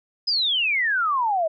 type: exponential sweep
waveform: sine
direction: down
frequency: 5110 to 618 Hz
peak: -19 dBFS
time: 0.27-1.48 s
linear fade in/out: 10 ms
effects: none